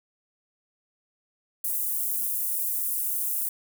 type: high-pass noise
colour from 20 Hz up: pink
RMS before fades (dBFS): -28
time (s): 1.64-3.49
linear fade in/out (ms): 5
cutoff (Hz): 11000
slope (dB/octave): 24
effects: none